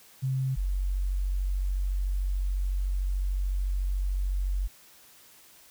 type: tone pair in turn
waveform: sine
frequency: 132.2 / 46.86 Hz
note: C3 / F#1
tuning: +18 / +23 cents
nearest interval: octave + tritone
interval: 1795 cents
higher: first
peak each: -25 / -25 dBFS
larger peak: neither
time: 0.22-0.56 / 0.56-4.68 s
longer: second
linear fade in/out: 20 ms
effects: white hiss -55 dBFS RMS until 5.7 s